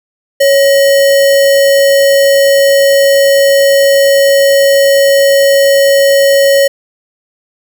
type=tone with sample-and-hold; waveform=sine; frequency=554.4 Hz; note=C#5; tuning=in tune; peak=-4 dBFS; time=0.4-6.68 s; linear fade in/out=10 ms; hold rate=2450 Hz; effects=none